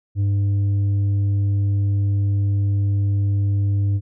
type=tone with tanh clipping; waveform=sine; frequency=100 Hz; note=G2; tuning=35 cents sharp; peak=-17 dBFS; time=0.15-4.01 s; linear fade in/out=50 ms; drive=4 dB; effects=none